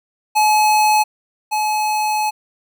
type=tone pair in turn; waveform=square; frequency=853 / 853 Hz; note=G#5 / G#5; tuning=+46 / +46 cents; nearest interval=unison; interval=0 cents; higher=neither; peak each=-12 / -17 dBFS; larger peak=first; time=0.35-1.04 / 1.51-2.31 s; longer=second; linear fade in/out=20 ms; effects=none